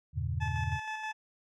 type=chord; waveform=sine; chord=E diminished seventh; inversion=none; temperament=just; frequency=82.41 / 98.89 / 118.67 / 142.4 Hz; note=E2 / G2 / Bb2 / Db3; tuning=0 / +16 / +31 / +47 cents; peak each=-34 / -37 / -36 / -37 dBFS; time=0.13-0.8 s; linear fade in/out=50 ms
type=tone with tremolo; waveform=20% pulse; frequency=867 Hz; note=A5; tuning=26 cents flat; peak=-29 dBFS; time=0.4-1.13 s; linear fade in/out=20 ms; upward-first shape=square; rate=6.3 Hz; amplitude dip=35%
effects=low-pass 4000 Hz 12 dB/octave